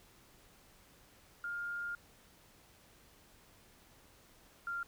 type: tone pair in turn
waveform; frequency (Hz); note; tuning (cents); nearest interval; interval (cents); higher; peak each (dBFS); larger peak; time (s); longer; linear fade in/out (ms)
sine; 1409 / 1391.2; F6 / F6; +15 / -7; unison; 22; first; -37 / -36; second; 1.44-1.95 / 4.67-4.83; first; 2
effects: pink hiss -63 dBFS RMS until 4.87 s